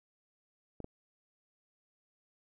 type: clicks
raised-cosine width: 2 ms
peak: -29 dBFS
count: 2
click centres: 0.803 / 0.844 s
effects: none